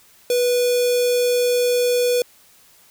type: tone with notch filter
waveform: square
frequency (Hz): 490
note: B4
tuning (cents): -14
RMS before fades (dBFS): -18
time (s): 0.3-2.22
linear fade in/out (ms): 2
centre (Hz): 1300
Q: 0.59
effects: white hiss -52 dBFS RMS until 2.9 s